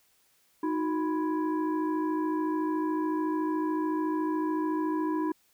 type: tone with frequency modulation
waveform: sine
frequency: 311.1 Hz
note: D#4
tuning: in tune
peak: -26 dBFS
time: 0.63-5.32 s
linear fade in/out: 5 ms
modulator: 676 Hz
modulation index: 0.86
effects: white hiss -67 dBFS RMS until 5.53 s